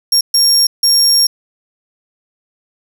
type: tone bursts at uneven times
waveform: 30% pulse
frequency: 5550 Hz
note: F8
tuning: 12 cents flat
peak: -4 dBFS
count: 3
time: 0.12-0.21 / 0.34-0.67 / 0.83-1.27 s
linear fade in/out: 5 ms
effects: none